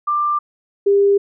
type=tone pair in turn; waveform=sine; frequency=1186 / 400.4 Hz; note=D6 / G4; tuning=+17 / +37 cents; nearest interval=octave + perfect fifth; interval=1880 cents; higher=first; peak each=-15 / -10 dBFS; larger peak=second; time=0.07-0.39 / 0.86-1.18 s; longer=neither; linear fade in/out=10 ms; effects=none